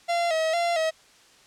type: tone with vibrato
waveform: 45% pulse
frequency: 663 Hz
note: E5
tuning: 10 cents sharp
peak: -22 dBFS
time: 0.08-0.91 s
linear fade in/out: 20 ms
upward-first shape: square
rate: 2.2 Hz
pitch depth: 63 cents each way
effects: white hiss -55 dBFS RMS until 1.46 s + low-pass 7000 Hz 12 dB/octave